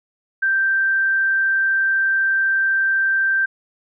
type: tone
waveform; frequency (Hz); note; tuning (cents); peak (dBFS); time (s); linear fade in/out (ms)
sine; 1568; G6; 0; -15; 0.42-3.46; 10
effects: none